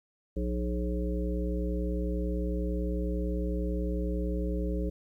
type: harmonic tone with a mistuned harmonic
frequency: 60 Hz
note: B1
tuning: 49 cents flat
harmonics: 1 / 3 / 5 / 7 / 9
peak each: -30 / -35 / -37 / -38 / -40 dBFS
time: 0.36-4.9 s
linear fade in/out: 10 ms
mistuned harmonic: 5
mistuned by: +51 cents
effects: 11-bit